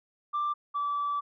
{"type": "tone pair in turn", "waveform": "sine", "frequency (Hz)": [1180, 1156.4], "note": ["D6", "D6"], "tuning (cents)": [8, -27], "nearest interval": "unison", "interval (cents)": 35, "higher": "first", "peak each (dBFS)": [-25, -26], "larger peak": "first", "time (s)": [[0.33, 0.54], [0.74, 1.21]], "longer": "second", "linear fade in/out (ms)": 20, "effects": ["tanh soft clip ceiling -24 dBFS"]}